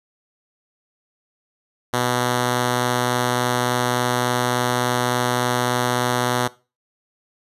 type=tone; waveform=5% pulse; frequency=123.47 Hz; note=B2; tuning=in tune; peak=-7 dBFS; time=1.93-6.48 s; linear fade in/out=10 ms; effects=noise-tail reverb RT60 0.3 s tail -19 dB re dry + resampled to 32000 Hz